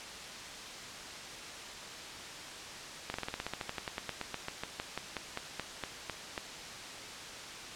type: slowing click train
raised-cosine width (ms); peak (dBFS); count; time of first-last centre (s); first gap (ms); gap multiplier
0.3; -19; 27; 3.1-6.378; 41; 1.08
effects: white hiss -44 dBFS RMS until 7.75 s + low-pass 6000 Hz 12 dB/octave